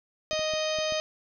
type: harmonic tone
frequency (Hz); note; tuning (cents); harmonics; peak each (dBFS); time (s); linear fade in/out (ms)
622.3; D#5; 0; 1 / 2 / 3 / 4 / 5 / 6 / 7 / 8 / 10; -28 / -39 / -40 / -37 / -37 / -38 / -42 / -38 / -40; 0.31-1; 0
type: clicks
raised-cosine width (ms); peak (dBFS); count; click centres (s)
3; -31; 5; 0.332 / 0.393 / 0.537 / 0.787 / 0.923
effects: none